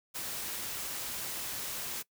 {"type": "noise", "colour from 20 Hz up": "white", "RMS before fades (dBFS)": -38, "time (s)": [0.14, 2.03], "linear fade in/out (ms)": 20, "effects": ["noise-tail reverb RT60 0.1 s tail -21 dB re dry"]}